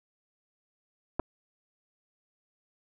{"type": "clicks", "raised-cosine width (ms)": 1, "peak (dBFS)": -16, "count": 2, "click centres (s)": [1.195, 1.198], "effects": []}